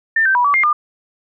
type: tone with pitch steps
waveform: sine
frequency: 1794 / 1557 / 976 / 1147 / 2115 / 1204 Hz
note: A6 / G6 / B5 / D6 / C7 / D6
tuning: +33 / -12 / -21 / -41 / +18 / +43 cents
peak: -11 dBFS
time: 0.16-0.73 s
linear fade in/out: 5 ms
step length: 95 ms
effects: none